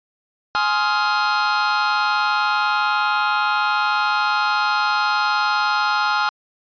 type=chord; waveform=45% pulse; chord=F minor seventh; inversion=first; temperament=just; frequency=838.1 / 1047.7 / 1257.2 / 1396.9 Hz; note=Ab5 / C6 / Eb6 / F6; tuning=+16 / +2 / +18 / 0 cents; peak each=-22 / -25 / -24 / -21 dBFS; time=0.55-6.29 s; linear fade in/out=0 ms; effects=resampled to 11025 Hz